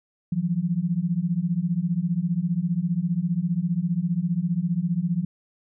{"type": "beating tone pair", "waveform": "sine", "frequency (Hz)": [164.81, 179.81], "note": ["E3", "F#3"], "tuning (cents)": [0, -49], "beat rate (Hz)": 15, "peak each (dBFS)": [-25, -24], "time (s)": [0.32, 5.25], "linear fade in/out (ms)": 5, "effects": []}